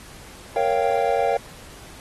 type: chord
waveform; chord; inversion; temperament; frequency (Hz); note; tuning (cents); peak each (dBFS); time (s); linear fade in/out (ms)
triangle; G half-diminished seventh; first; equal with one note detuned; 466.2 / 554.4 / 695.6 / 784; Bb4 / Db5 / F5 / G5; 0 / 0 / -7 / 0; -22; 0.56-1.37; 2
effects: pink hiss -44 dBFS RMS until 2 s + AAC 32 kbps